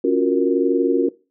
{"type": "chord", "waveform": "sine", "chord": "Gb major seventh", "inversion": "second", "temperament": "equal", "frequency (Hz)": [277.2, 349.2, 370, 466.2], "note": ["Db4", "F4", "Gb4", "Bb4"], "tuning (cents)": [0, 0, 0, 0], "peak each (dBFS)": -20, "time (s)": [0.04, 1.09], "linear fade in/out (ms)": 5, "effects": ["noise-tail reverb RT60 0.3 s tail -20 dB re dry"]}